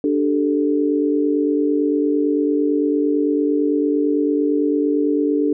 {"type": "chord", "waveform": "sine", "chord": "D suspended fourth", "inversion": "none", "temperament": "just", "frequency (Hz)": [293.7, 391.6, 440.5], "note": ["D4", "G4", "A4"], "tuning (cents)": [0, -2, 2], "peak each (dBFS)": [-17, -23, -21], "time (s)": [0.04, 5.53], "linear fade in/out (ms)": 2, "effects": []}